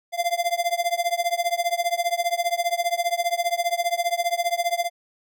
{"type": "tone with tremolo", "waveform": "square", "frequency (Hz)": 692, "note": "F5", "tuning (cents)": -16, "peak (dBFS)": -18, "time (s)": [0.12, 4.9], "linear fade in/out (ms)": 50, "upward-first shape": "triangle", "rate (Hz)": 15, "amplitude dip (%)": 100, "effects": []}